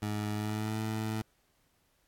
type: tone with pitch glide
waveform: 20% pulse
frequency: 105.2 to 109.54 Hz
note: G#2 to A2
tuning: +23 to -7 cents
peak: -27 dBFS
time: 0.02-1.22 s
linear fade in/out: 5 ms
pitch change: +70 cents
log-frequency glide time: 0.33-0.78 s
effects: pink hiss -72 dBFS RMS until 2.07 s + AAC 64 kbps